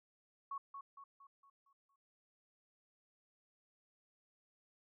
sine tone with echo, 1108.7 Hz, C#6, in tune, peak -40 dBFS, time 0.51-0.58 s, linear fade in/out 5 ms, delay 230 ms, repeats 6, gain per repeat -6 dB, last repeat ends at 1.96 s, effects none

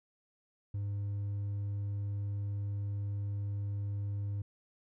sine tone with hard clipping, 101.1 Hz, G#2, 46 cents flat, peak -34 dBFS, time 0.74-4.42 s, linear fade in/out 5 ms, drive 2 dB, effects none

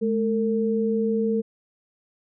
sine tone pair together, 213.9 / 453.2 Hz, A3 / A#4, -49 / -49 cents, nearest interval octave + minor second, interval 1300 cents, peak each -23 dBFS, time 0.01-1.42 s, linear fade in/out 20 ms, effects none

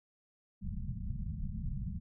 pink low-pass noise, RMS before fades -38 dBFS, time 0.61-2 s, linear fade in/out 20 ms, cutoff 220 Hz, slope 96 dB/octave, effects none

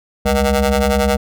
20% pulse ring-modulated tone, 138.59 Hz, C#3, in tune, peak -5 dBFS, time 0.25-1.17 s, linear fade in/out 10 ms, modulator 341 Hz, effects none

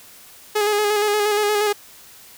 sawtooth tone with vibrato, 417.6 Hz, G#4, 10 cents sharp, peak -13 dBFS, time 0.55-1.73 s, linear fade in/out 10 ms, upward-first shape square, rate 8.5 Hz, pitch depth 27 cents each way, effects white hiss -45 dBFS RMS until 2.37 s

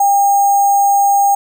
sine tone with sample-and-hold, 800 Hz, G5, 35 cents sharp, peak -8 dBFS, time 0-1.35 s, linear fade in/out 5 ms, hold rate 7350 Hz, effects none

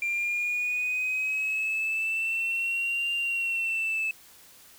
sine linear two-way sweep, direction up then down, 2375 to 2789 to 2611 Hz, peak -24 dBFS, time 0.02-4.11 s, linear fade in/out 2 ms, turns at 3.13 s, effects tanh soft clip ceiling -23 dBFS + white hiss -53 dBFS RMS until 4.78 s

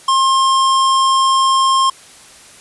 square tone, 1065 Hz, C6, 30 cents sharp, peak -11 dBFS, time 0.08-1.9 s, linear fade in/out 5 ms, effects white hiss -41 dBFS RMS until 2.6 s + resampled to 24000 Hz

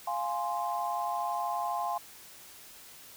sine chord, F minor, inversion none, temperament equal, 698.5 / 830.6 / 1046.5 Hz, F5 / Ab5 / C6, 0 / 0 / 0 cents, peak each -34 dBFS, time 0.07-1.98 s, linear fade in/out 5 ms, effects white hiss -51 dBFS RMS until 3.16 s

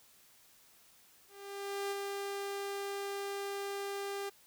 sawtooth tone with ADSR envelope, 398.7 Hz, G4, 29 cents sharp, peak -30 dBFS, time 1.28-4.3 s, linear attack 630 ms, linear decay 28 ms, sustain -3 dB, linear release 15 ms, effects white hiss -63 dBFS RMS until 4.46 s

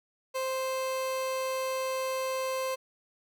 30% pulse tone, 523.3 Hz, C5, in tune, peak -27 dBFS, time 0.34-2.76 s, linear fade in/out 20 ms, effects none

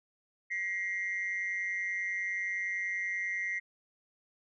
sine tone pair together, 1910.4 / 2100 Hz, A#6 / C7, +42 / +6 cents, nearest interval major second, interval 164 cents, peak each -33 / -33 dBFS, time 0.5-3.6 s, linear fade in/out 20 ms, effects tanh soft clip ceiling -27 dBFS

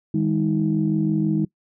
sine tone cluster, 156.5 / 202.6 / 318 Hz, D#3 / G#3 / D#4, +10 / -43 / +38 cents, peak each -22 dBFS, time 0.14-1.45 s, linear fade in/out 5 ms, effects noise-tail reverb RT60 0.1 s tail -22 dB re dry + tanh soft clip ceiling -9 dBFS

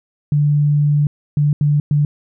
sine tone bursts at uneven times, 146.83 Hz, D3, in tune, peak -11 dBFS, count 4, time 0.32-1.07 / 1.37-1.53 / 1.61-1.8 / 1.91-2.05 s, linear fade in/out 2 ms, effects none

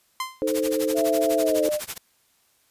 sawtooth tone with exponential decay, 1039 Hz, C6, 12 cents flat, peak -19 dBFS, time 0.2-0.43 s, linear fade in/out 2 ms, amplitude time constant 50 ms
sine chord, A diminished, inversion second, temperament equal, 311.1 / 440 / 523.3 Hz, Eb4 / A4 / C5, 0 / 0 / 0 cents, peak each -26 / -26 / -25 dBFS, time 0.42-1.69 s, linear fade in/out 0 ms
white noise with tremolo, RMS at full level -30 dBFS, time 0.47-1.98 s, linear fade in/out 5 ms, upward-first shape sine, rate 12 Hz, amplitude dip 95%
sine tone with pitch glide, 665 to 602.8 Hz, E5 to D5, +15 to +45 cents, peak -22 dBFS, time 0.94-1.81 s, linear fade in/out 50 ms, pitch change -170 cents, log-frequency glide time 1.38-1.64 s
effects white hiss -64 dBFS RMS until 2.7 s + resampled to 32000 Hz

